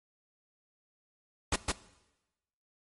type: noise with echo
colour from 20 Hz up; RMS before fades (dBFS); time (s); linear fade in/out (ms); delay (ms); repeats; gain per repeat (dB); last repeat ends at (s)
pink; -28; 1.52-1.56; 5; 160; 1; -2; 1.72
effects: noise-tail reverb RT60 1.0 s tail -18 dB re dry + MP3 48 kbps